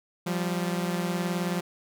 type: beating tone pair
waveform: sawtooth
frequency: 174.61 / 193.61 Hz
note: F3 / G3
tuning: 0 / -21 cents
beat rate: 19 Hz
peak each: -24 / -28 dBFS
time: 0.26-1.61 s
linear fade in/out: 10 ms
effects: none